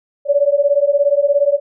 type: beating tone pair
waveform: sine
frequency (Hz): 562 / 579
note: C#5 / D5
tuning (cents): +24 / -25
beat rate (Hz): 17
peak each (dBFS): -14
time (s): 0.25-1.6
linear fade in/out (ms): 50
effects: none